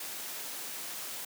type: noise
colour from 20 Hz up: white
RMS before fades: -40 dBFS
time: 0-1.25 s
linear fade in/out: 5 ms
effects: high-pass 200 Hz 12 dB/octave